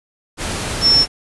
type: tone in noise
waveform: sine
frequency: 5400 Hz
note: E8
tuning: 41 cents sharp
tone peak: -9 dBFS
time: 0.81-1.06 s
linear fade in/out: 50 ms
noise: pink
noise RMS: -23 dBFS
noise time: 0.37-1.08 s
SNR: +11 dB
effects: resampled to 24000 Hz